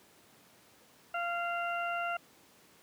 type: harmonic tone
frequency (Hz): 692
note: F5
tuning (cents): -16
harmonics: 1 / 2 / 3 / 4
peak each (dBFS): -35 / -35 / -46 / -41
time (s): 1.14-2.17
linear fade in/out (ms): 5
effects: pink hiss -61 dBFS RMS until 2.82 s + high-pass 150 Hz 12 dB/octave